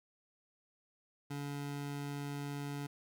25% pulse tone, 142.9 Hz, D3, 47 cents flat, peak -35 dBFS, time 1.3-2.87 s, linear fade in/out 10 ms, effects none

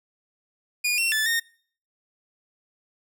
sawtooth tone with pitch steps, 2441 / 2719 / 1747 / 1841 Hz, D#7 / F7 / A6 / A#6, -34 / -47 / -13 / -22 cents, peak -18 dBFS, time 0.84-1.4 s, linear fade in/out 10 ms, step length 140 ms, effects noise-tail reverb RT60 0.5 s tail -24 dB re dry

